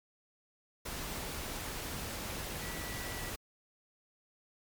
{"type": "tone in noise", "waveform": "sine", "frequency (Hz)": 1952, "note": "B6", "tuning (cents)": -21, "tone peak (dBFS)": -46, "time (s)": [2.62, 3.31], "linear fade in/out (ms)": 10, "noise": "pink", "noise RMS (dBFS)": -40, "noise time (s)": [0.85, 3.36], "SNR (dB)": -9, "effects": ["MP3 96 kbps"]}